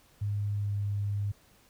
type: tone with pitch glide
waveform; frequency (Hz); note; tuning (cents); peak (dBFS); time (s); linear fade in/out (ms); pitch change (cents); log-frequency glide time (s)
sine; 102.6 to 101.66; G#2 to G#2; -21 to -37; -28; 0.21-1.32; 10; -16; 0.53-0.74
effects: pink hiss -62 dBFS RMS until 1.69 s